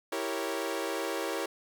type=chord; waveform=sawtooth; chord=E diminished seventh; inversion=none; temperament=equal; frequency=329.6 / 392 / 466.2 / 554.4 Hz; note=E4 / G4 / Bb4 / Db5; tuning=0 / 0 / 0 / 0 cents; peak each=-33 dBFS; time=0.12-1.46 s; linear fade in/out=5 ms; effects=none